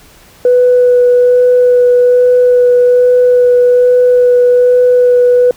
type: tone with vibrato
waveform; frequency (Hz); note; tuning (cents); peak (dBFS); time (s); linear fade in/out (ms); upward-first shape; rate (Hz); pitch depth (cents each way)
sine; 493.9; B4; 0; -3; 0.45-5.51; 2; sine; 1.2; 9
effects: tanh soft clip ceiling 0 dBFS + pink hiss -41 dBFS RMS until 5.56 s